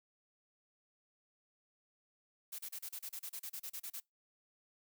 blue noise bursts, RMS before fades -44 dBFS, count 15, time 2.52-4.002 s, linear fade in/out 10 ms, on 68 ms, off 33 ms, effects noise-tail reverb RT60 0.2 s tail -26 dB re dry

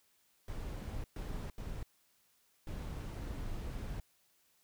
brown noise bursts at uneven times, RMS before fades -41 dBFS, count 4, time 0.48-1.04 / 1.16-1.5 / 1.58-1.83 / 2.67-4 s, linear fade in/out 2 ms, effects white hiss -72 dBFS RMS until 4.63 s

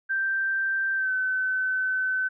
sine tone with pitch glide, 1568 to 1520.7 Hz, G6 to F#6, 0 to +47 cents, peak -23 dBFS, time 0.09-2.29 s, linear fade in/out 20 ms, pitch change -53 cents, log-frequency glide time 0.95-1.12 s, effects none

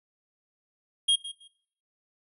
square tone with echo, 3250 Hz, G#7, 38 cents flat, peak -20 dBFS, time 1.08-1.16 s, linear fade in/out 10 ms, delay 160 ms, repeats 2, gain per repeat -15 dB, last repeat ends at 1.48 s, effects noise-tail reverb RT60 0.7 s tail -23 dB re dry + resampled to 32000 Hz

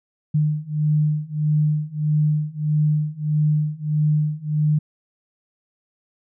sine beating tone pair, 150.7 / 152.3 Hz, D3 / D#3, +45 / -37 cents, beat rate 1.6 Hz, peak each -21 / -20 dBFS, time 0.34-4.79 s, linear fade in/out 10 ms, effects none

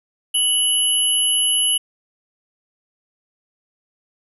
sine tone pair together, 2960 / 11175 Hz, F#7 / F9, 0 / 0 cents, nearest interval octave + major seventh, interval 2300 cents, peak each -17 / -19 dBFS, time 0.34-1.78 s, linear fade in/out 10 ms, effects none

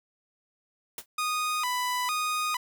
white noise with exponential decay, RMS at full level -32 dBFS, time 0.98-1.06 s, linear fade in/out 2 ms, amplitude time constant 17 ms
sawtooth tone with vibrato, 1108.7 Hz, C#6, in tune, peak -23 dBFS, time 1.18-2.57 s, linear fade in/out 5 ms, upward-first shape square, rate 1.1 Hz, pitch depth 190 cents each way
effects none

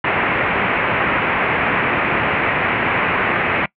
white low-pass noise, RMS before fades -18 dBFS, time 0.04-3.66 s, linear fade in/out 5 ms, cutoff 2500 Hz, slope 48 dB/octave, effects noise-tail reverb RT60 0.1 s tail -23 dB re dry + high-pass 80 Hz 12 dB/octave

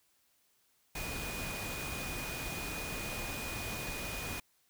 sine tone in noise, 2466 Hz, D#7, 16 cents flat, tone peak -43 dBFS, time 0.95-4.4 s, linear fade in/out 5 ms, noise pink, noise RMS -40 dBFS, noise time 0.95-4.4 s, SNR -6 dB, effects white hiss -72 dBFS RMS until 4.69 s

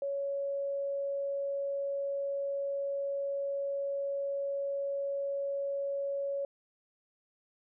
sine tone, 558 Hz, C#5, 11 cents sharp, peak -31 dBFS, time 0.02-6.45 s, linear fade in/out 2 ms, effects none

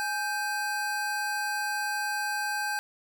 square tone pair together, 834 / 1566.2 Hz, G#5 / G6, +7 / -2 cents, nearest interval major seventh, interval 1091 cents, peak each -33 / -31 dBFS, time 0-2.79 s, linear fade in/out 0 ms, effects none

